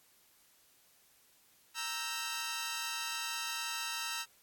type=chord; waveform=10% pulse; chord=E diminished; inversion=second; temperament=equal; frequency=932.3 / 1318.5 / 1568 Hz; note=Bb5 / E6 / G6; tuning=0 / 0 / 0 cents; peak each=-32 / -31 / -34 dBFS; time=1.74-4.26 s; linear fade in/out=50 ms; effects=white hiss -66 dBFS RMS until 4.42 s + AAC 64 kbps